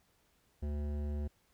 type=tone with hard clipping; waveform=sine; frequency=73.42 Hz; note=D2; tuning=in tune; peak=-36 dBFS; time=0.62-1.28 s; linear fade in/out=10 ms; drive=14 dB; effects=pink hiss -72 dBFS RMS until 1.53 s